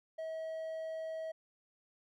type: tone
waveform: triangle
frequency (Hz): 642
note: E5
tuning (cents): -46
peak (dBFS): -36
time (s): 0.18-1.32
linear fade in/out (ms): 10
effects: none